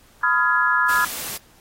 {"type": "chord", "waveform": "sine", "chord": "F half-diminished seventh", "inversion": "second", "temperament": "just", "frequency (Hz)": [1005.8, 1257.2, 1396.9, 1676.3], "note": ["Cb6", "Eb6", "F6", "Ab6"], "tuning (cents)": [31, 18, 0, 16], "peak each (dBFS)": [-22, -23, -21, -20], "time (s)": [0.23, 1.05], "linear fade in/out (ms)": 5}
{"type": "noise", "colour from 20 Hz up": "white", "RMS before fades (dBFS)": -30, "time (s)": [0.88, 1.38], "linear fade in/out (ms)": 20}
{"effects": ["pink hiss -54 dBFS RMS until 1.6 s", "AAC 48 kbps"]}